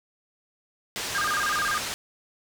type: low-pass noise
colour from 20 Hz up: white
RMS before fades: -32 dBFS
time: 0.96-1.94 s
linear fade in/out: 0 ms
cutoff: 6300 Hz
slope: 12 dB/octave
type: tone with vibrato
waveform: sine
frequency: 1401 Hz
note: F6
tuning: 5 cents sharp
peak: -24 dBFS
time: 1.15-1.78 s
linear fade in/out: 0 ms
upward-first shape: square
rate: 16 Hz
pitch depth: 240 cents each way
effects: none